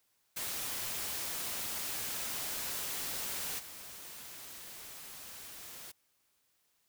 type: noise with level steps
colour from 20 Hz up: white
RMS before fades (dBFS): -38 / -48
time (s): 0.36-5.92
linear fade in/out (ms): 10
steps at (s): 3.58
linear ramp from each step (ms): 20
effects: white hiss -75 dBFS RMS until 6.88 s